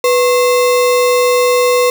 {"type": "tone with sample-and-hold", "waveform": "sine", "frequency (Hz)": 493.9, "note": "B4", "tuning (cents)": 0, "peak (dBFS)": -8, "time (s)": [0.04, 1.9], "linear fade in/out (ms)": 2, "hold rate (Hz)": 1575, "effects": []}